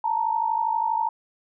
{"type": "tone pair together", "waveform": "sine", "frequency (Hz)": [881.6, 934], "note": ["A5", "A#5"], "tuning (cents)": [3, 3], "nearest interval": "minor second", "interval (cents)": 100, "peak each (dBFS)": -24, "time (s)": [0.04, 1.09], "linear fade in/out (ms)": 5, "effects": []}